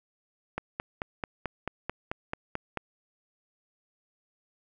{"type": "click train", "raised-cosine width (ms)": 0.5, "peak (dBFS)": -16, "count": 11, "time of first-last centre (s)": [0.58, 2.773], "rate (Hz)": 4.56, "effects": []}